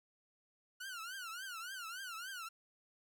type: tone with vibrato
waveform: sawtooth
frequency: 1441 Hz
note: F#6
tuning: 46 cents flat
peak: -40 dBFS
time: 0.8-2.49 s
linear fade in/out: 10 ms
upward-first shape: triangle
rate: 3.5 Hz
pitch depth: 200 cents each way
effects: none